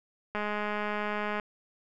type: click train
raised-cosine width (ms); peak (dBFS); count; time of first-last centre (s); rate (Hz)
0.5; -18; 220; 0.35-1.398; 209
effects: none